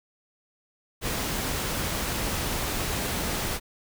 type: noise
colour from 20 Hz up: pink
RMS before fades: -29 dBFS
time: 1.01-3.6 s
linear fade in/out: 50 ms
effects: none